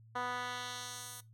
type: tone with band-pass filter sweep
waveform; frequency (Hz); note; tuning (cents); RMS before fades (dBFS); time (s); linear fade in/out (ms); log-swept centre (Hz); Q
10% pulse; 246.9; B3; 0; -41; 0.15-1.21; 10; 1100 to 12000; 0.9
effects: noise-tail reverb RT60 0.2 s tail -18 dB re dry + added 112 Hz sine -56 dBFS peak until 1.33 s